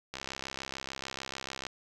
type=click train; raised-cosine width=0.2 ms; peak=-20 dBFS; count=103; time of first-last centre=0.14-1.667 s; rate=66.8 Hz; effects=none